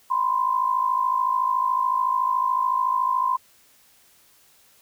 sine tone pair together, 987.8 / 1041.6 Hz, B5 / C6, 0 / -8 cents, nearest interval minor second, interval 92 cents, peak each -24 / -21 dBFS, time 0.1-3.37 s, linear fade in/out 10 ms, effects white hiss -57 dBFS RMS until 4.81 s

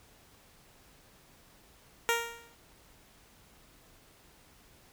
10% pulse tone with exponential decay, 466.2 Hz, A#4, in tune, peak -15 dBFS, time 2.09-2.55 s, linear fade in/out 0 ms, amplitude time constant 98 ms, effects pink hiss -60 dBFS RMS until 4.92 s

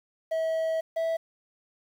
triangle tone pair in turn, 646 / 655.4 Hz, E5 / E5, -35 / -10 cents, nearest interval unison, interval 25 cents, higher second, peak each -23 dBFS, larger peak neither, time 0.31-0.81 / 0.96-1.17 s, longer first, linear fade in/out 10 ms, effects 9-bit

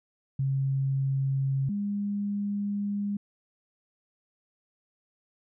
sine tone pair in turn, 135.6 / 203.2 Hz, C#3 / G#3, -38 / -38 cents, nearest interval perfect fifth, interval 700 cents, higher second, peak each -24 / -27 dBFS, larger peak first, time 0.39-1.69 / 1.69-3.17 s, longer second, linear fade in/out 5 ms, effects none

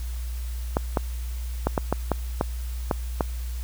clicks, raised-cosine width 1 ms, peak -7 dBFS, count 9, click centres 0.769 / 0.972 / 1.67 / 1.778 / 1.926 / 2.117 / 2.411 / 2.912 / 3.208 s, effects added 60 Hz sine -28 dBFS peak until 3.63 s + white hiss -46 dBFS RMS until 3.63 s

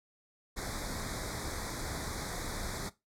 pink band-stop noise, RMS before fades -38 dBFS, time 0.56-2.9 s, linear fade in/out 20 ms, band 2300 to 3500 Hz, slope 96 dB/octave, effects noise-tail reverb RT60 0.2 s tail -17 dB re dry + low-pass 11000 Hz 12 dB/octave

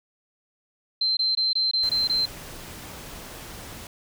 sine tone bursts, 4113 Hz, C8, 30 cents flat, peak -20 dBFS, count 7, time 1.01-2.256 s, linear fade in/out 5 ms, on 160 ms, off 21 ms
pink noise, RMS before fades -40 dBFS, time 1.83-3.87 s, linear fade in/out 2 ms
effects none

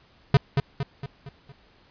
square tone with echo, 138.59 Hz, C#3, in tune, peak -13 dBFS, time 0.34-0.37 s, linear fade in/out 2 ms, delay 230 ms, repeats 5, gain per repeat -6 dB, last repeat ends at 1.52 s, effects pink hiss -58 dBFS RMS until 1.9 s + resampled to 11025 Hz

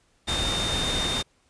sine tone in noise, 3645 Hz, A#7, 40 cents flat, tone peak -27 dBFS, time 0.27-1.23 s, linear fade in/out 20 ms, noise pink, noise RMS -28 dBFS, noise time 0.27-1.23 s, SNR -2 dB, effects pink hiss -65 dBFS RMS until 1.49 s + resampled to 22050 Hz

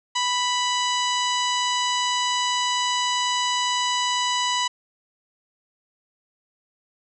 harmonic tone with a mistuned harmonic, 987.8 Hz, B5, in tune, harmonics 1 / 2 / 3 / 4 / 5 / 6 / 7 / 8, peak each -24 / -30 / -27 / -30 / -34 / -35 / -34 / -37 dBFS, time 0.15-4.68 s, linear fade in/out 10 ms, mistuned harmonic 6, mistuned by +42 cents, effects none

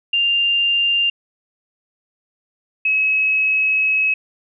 sine tone pair in turn, 2794 / 2566 Hz, F7 / E7, 0 / -47 cents, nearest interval minor second, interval 147 cents, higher first, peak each -14 dBFS, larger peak neither, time 0.13-1.1 / 2.85-4.14 s, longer second, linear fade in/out 5 ms, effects none

